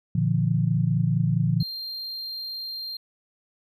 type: chord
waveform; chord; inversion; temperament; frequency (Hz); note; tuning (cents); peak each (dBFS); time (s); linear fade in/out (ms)
sine; Bb major; none; equal with one note detuned; 116.54 / 146.83 / 171.42; Bb2 / D3 / F3; 0 / 0 / -32; -24; 0.15-1.63; 5
type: tone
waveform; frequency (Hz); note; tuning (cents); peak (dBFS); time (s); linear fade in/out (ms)
triangle; 4186; C8; 0; -30; 1.6-2.97; 5
effects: none